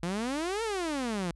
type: exponential two-way sweep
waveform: sawtooth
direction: up then down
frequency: 164.81 to 466.2 to 164.81 Hz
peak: -26 dBFS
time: 0.03-1.31 s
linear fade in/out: 2 ms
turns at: 0.63 s
effects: added 50 Hz sine -51 dBFS peak until 1.35 s + resampled to 24000 Hz